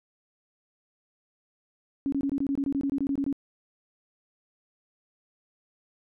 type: tone bursts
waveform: sine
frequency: 277.2 Hz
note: C#4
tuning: in tune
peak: -24 dBFS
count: 15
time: 2.06-3.327 s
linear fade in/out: 0 ms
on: 63 ms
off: 23 ms
effects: none